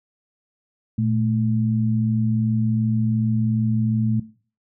sine tone pair together, 115.7 / 218.4 Hz, A#2 / A3, -13 / -13 cents, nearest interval major seventh, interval 1100 cents, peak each -21 dBFS, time 0.98-4.2 s, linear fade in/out 5 ms, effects noise-tail reverb RT60 0.4 s tail -17 dB re dry

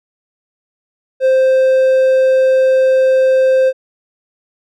triangle tone, 523.3 Hz, C5, in tune, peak -6 dBFS, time 1.2-3.73 s, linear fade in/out 50 ms, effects none

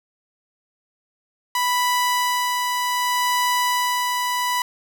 sawtooth tone with tremolo, 987.8 Hz, B5, in tune, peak -14 dBFS, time 1.55-4.62 s, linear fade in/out 2 ms, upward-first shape sine, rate 0.65 Hz, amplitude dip 30%, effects none

